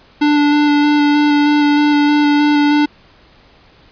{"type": "tone with vibrato", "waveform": "square", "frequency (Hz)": 293.7, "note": "D4", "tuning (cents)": 0, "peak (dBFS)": -10, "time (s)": [0.21, 2.86], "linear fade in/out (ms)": 10, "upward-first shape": "square", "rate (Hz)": 3.2, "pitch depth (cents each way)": 10, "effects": ["pink hiss -47 dBFS RMS until 3.91 s", "resampled to 11025 Hz"]}